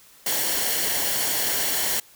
white noise with comb filter, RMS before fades -24 dBFS, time 0.26-2 s, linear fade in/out 5 ms, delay 0.8 ms, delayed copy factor -0.5, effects white hiss -52 dBFS RMS until 2.15 s

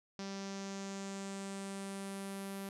sawtooth tone with low-pass filter sweep, 196 Hz, G3, in tune, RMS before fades -43 dBFS, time 0.19-2.69 s, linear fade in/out 0 ms, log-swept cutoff 5500 to 12000 Hz, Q 3.1, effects none

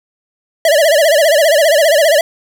square tone with vibrato, 615 Hz, D#5, 20 cents flat, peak -8 dBFS, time 0.65-2.21 s, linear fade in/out 2 ms, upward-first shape sine, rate 15 Hz, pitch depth 150 cents each way, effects none

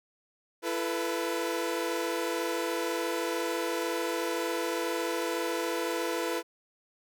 sawtooth chord, E suspended fourth, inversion none, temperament equal with one note detuned, 336.6 / 440 / 493.9 Hz, E4 / A4 / B4, +36 / 0 / 0 cents, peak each -29 / -32 / -29 dBFS, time 0.62-6.43 s, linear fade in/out 50 ms, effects none

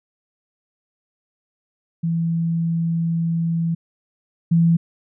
sine tone pair in turn, 166.3 / 167.26 Hz, E3 / E3, +16 / +26 cents, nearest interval unison, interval 10 cents, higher second, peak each -18 / -12 dBFS, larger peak second, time 2.03-3.75 / 4.51-4.77 s, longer first, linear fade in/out 10 ms, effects none

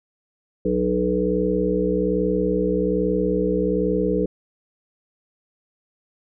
harmonic tone with a mistuned harmonic, 61.2 Hz, B1, 15 cents flat, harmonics 1 / 3 / 5 / 7 / 8, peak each -31 / -24 / -25 / -23 / -24 dBFS, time 0.65-4.26 s, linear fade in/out 5 ms, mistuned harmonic 1, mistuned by -34 cents, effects none

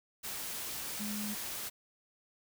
sine tone in noise, 209.2 Hz, G#3, 13 cents sharp, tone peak -37 dBFS, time 0.99-1.35 s, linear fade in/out 20 ms, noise white, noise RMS -40 dBFS, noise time 0.23-1.7 s, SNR 0 dB, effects none

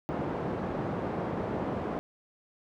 pink band-pass noise, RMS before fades -33 dBFS, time 0.09-1.99 s, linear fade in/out 0 ms, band 140 to 850 Hz, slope 12 dB/octave, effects none

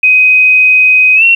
sine tone with pitch glide, 2513 to 2725 Hz, D#7 to F7, +17 to -43 cents, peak -3 dBFS, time 0.03-1.35 s, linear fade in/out 5 ms, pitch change +140 cents, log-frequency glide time 1.15-1.24 s, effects 7-bit

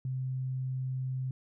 sine tone, 130 Hz, C3, 11 cents flat, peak -31 dBFS, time 0.05-1.31 s, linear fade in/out 2 ms, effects none

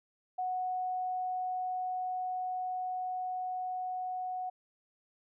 sine tone with level ramp, 737 Hz, F#5, 7 cents flat, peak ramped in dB -31 to -34 dBFS, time 0.38-4.5 s, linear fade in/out 10 ms, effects none

